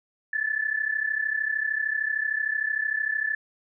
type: tone pair together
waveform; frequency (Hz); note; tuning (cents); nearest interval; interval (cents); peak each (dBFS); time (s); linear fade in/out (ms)
sine; 1726.8 / 1760; A6 / A6; -33 / 0; unison; 33; -27 / -27; 0.33-3.35; 5
effects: none